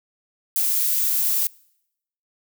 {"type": "noise", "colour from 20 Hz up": "violet", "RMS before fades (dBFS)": -21, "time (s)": [0.56, 1.47], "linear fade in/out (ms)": 2, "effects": ["noise-tail reverb RT60 0.8 s tail -25 dB re dry"]}